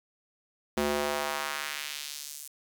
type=tone with high-pass filter sweep; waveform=square; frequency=73 Hz; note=D2; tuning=10 cents flat; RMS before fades=-33 dBFS; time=0.77-2.48 s; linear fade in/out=5 ms; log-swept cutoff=270 to 8800 Hz; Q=1.1; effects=9-bit